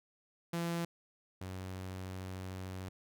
sawtooth tone pair in turn, 169.6 / 93.39 Hz, E3 / F#2, +50 / +17 cents, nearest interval minor seventh, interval 1033 cents, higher first, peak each -30 / -37 dBFS, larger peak first, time 0.53-0.85 / 1.41-2.89 s, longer second, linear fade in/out 5 ms, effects none

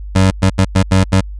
25% pulse tone bursts at uneven times, 94.9 Hz, F#2, 44 cents sharp, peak -4 dBFS, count 6, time 0.15-0.31 / 0.42-0.5 / 0.58-0.65 / 0.75-0.83 / 0.91-1.04 / 1.12-1.21 s, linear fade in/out 10 ms, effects added 50 Hz sine -24 dBFS peak until 1.39 s + resampled to 22050 Hz

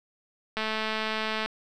click train, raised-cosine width 0.3 ms, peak -14 dBFS, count 195, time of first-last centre 0.57-1.46 s, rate 218 Hz, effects none

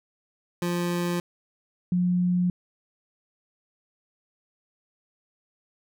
25% pulse / sine tone pair in turn, 174.61 / 178.79 Hz, F3 / F3, 0 / +41 cents, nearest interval unison, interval 41 cents, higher second, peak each -21 / -20 dBFS, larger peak second, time 0.62-1.2 / 1.92-2.5 s, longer neither, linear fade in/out 2 ms, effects none

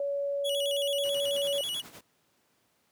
sine tone, 564 Hz, C#5, 30 cents sharp, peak -28 dBFS, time 0-1.61 s, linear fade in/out 2 ms
45% pulse tone with vibrato, 3136 Hz, G7, in tune, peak -31 dBFS, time 0.44-1.82 s, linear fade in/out 20 ms, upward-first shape square, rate 9.2 Hz, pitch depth 120 cents each way
pink noise with tremolo, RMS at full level -46 dBFS, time 1.04-2.01 s, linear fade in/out 5 ms, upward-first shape sine, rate 10 Hz, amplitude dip 65%
effects pink hiss -70 dBFS RMS until 2.91 s + high-pass 150 Hz 12 dB/octave

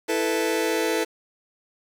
sawtooth chord, E suspended fourth, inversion none, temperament just, 329.6 / 439.5 / 494.4 Hz, E4 / A4 / B4, 0 / -2 / +2 cents, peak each -22 / -21 / -23 dBFS, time 0.08-1.05 s, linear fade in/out 20 ms, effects low-pass 12000 Hz 12 dB/octave + 7-bit

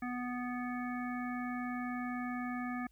harmonic tone, 246.9 Hz, B3, in tune, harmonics 1 / 3 / 5 / 7 / 9, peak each -37 / -44 / -45 / -46 / -49 dBFS, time 0.02-2.87 s, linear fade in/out 5 ms, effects added 52 Hz sine -64 dBFS peak until 2.91 s + white hiss -75 dBFS RMS until 2.91 s

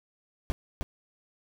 brown noise with echo, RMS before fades -27 dBFS, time 0.5-0.52 s, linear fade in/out 0 ms, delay 310 ms, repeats 1, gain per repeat -3 dB, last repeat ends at 0.83 s, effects none

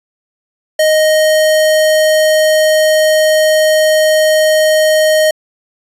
square tone, 622.3 Hz, D#5, in tune, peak -8 dBFS, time 0.79-5.31 s, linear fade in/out 5 ms, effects resampled to 32000 Hz

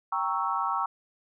sine chord, G diminished seventh, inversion none, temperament equal, 784 / 932.3 / 1108.7 / 1318.5 Hz, G5 / Bb5 / Db6 / Fb6, 0 / 0 / 0 / 0 cents, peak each -33 / -31 / -30 / -31 dBFS, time 0.12-0.86 s, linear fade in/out 5 ms, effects none

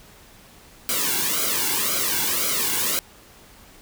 white noise with flanger, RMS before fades -23 dBFS, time 0.89-2.99 s, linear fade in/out 0 ms, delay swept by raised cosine 1.1 to 1.63 ms, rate 1.9 Hz, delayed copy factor -1, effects pink hiss -49 dBFS RMS until 3.81 s

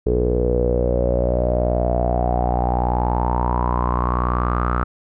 sawtooth tone with low-pass filter sweep, 60.7 Hz, B1, 29 cents flat, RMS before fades -19 dBFS, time 0.06-4.84 s, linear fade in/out 5 ms, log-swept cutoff 430 to 1300 Hz, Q 9, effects none

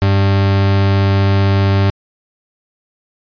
40% pulse tone, 98.3 Hz, G2, 5 cents sharp, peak -9 dBFS, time 0.02-1.9 s, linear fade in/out 0 ms, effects resampled to 11025 Hz

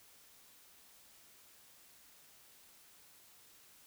silence, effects white hiss -62 dBFS RMS until 3.86 s

